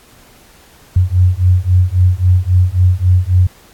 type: beating tone pair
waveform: sine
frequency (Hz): 89.2 / 92.9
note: F2 / F#2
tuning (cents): +37 / +7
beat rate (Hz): 3.7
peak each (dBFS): -11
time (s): 0.96-3.47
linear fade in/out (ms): 5
effects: pink hiss -45 dBFS RMS until 3.73 s + AAC 64 kbps